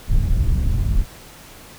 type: low-pass noise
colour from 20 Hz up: pink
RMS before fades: -17 dBFS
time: 0.07-1.06 s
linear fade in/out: 50 ms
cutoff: 100 Hz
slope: 12 dB/octave
effects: pink hiss -42 dBFS RMS until 1.78 s